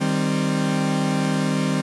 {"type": "chord", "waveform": "40% pulse", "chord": "C minor", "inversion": "first", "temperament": "equal with one note detuned", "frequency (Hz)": [154.4, 196, 261.6], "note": ["Eb3", "G3", "C4"], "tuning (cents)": [-13, 0, 0], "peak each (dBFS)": -23, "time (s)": [0, 1.82], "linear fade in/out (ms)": 20, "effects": ["resampled to 24000 Hz", "9-bit"]}